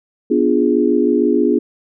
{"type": "chord", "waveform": "sine", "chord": "B diminished seventh", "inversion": "none", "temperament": "equal", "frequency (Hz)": [246.9, 293.7, 349.2, 415.3], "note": ["B3", "D4", "F4", "Ab4"], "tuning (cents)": [0, 0, 0, 0], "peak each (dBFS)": -17, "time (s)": [0.3, 1.59], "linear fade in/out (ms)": 10, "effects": []}